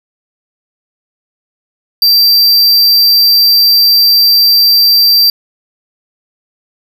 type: tone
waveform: square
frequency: 4696 Hz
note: D8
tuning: 1 cent flat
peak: -5 dBFS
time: 2.02-5.3 s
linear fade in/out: 2 ms
effects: none